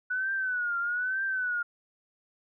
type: tone with vibrato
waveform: sine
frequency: 1480 Hz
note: F#6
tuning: in tune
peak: -27 dBFS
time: 0.1-1.63 s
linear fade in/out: 10 ms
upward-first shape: triangle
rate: 1.1 Hz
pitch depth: 120 cents each way
effects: none